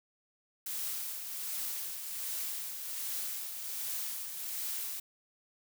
blue noise with tremolo, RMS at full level -36 dBFS, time 0.66-5 s, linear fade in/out 5 ms, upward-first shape triangle, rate 1.3 Hz, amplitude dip 50%, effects none

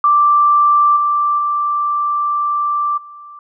sine tone with level steps, 1174.7 Hz, D6, in tune, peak -8 / -12 / -14 / -33 dBFS, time 0.04-3.39 s, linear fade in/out 2 ms, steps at 0.96 / 1.38 / 2.97 s, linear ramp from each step 10 ms, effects none

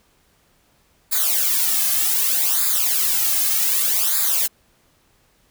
blue noise with flanger, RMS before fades -19 dBFS, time 1.11-4.48 s, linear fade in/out 20 ms, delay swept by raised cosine 0.34 to 2.14 ms, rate 0.65 Hz, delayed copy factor -0.85, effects pink hiss -60 dBFS RMS until 5.5 s

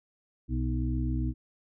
harmonic tone with a mistuned harmonic, 61.74 Hz, B1, in tune, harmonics 1 / 2 / 4 / 5, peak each -29 / -32 / -35 / -36 dBFS, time 0.48-1.34 s, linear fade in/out 50 ms, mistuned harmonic 5, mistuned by +33 cents, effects none

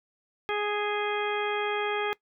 harmonic tone with a mistuned harmonic, 415.3 Hz, G#4, in tune, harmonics 1 / 2 / 3 / 4 / 5 / 6 / 8, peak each -30 / -33 / -35 / -36 / -37 / -38 / -39 dBFS, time 0.49-2.13 s, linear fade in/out 0 ms, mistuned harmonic 8, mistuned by -39 cents, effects noise-tail reverb RT60 0.1 s tail -21 dB re dry

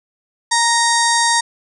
harmonic tone with a mistuned harmonic, 932.3 Hz, A#5, in tune, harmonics 1 / 2 / 4 / 5 / 6 / 7 / 8 / 9 / 10, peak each -16 / -19 / -22 / -23 / -24 / -24 / -25 / -26 / -26 dBFS, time 0.51-1.41 s, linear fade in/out 10 ms, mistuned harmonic 9, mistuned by +18 cents, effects none

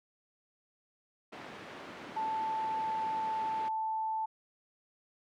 pink band-pass noise, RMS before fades -47 dBFS, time 1.32-3.69 s, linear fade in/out 10 ms, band 230 to 2600 Hz, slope 12 dB/octave
sine tone, 880 Hz, A5, in tune, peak -31 dBFS, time 2.16-4.26 s, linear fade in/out 10 ms
effects none

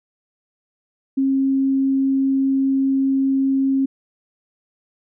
sine tone, 269.5 Hz, C#4, 49 cents flat, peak -15 dBFS, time 1.17-3.86 s, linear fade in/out 10 ms, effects none

